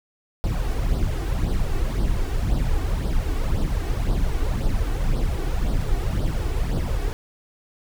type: noise with flanger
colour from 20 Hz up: brown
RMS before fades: -22 dBFS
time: 0.44-7.13 s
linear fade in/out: 0 ms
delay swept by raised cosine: 0.21 to 2.71 ms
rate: 1.9 Hz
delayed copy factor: +0.65
effects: none